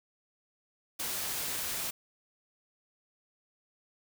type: noise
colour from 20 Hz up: white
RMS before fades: -35 dBFS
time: 0.99-1.91 s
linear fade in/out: 10 ms
effects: none